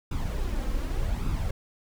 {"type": "noise with flanger", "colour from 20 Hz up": "brown", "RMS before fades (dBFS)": -28, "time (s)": [0.11, 1.51], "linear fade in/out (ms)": 5, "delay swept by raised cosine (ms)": [0.8, 3.8], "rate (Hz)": 0.86, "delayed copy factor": 0.55, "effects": []}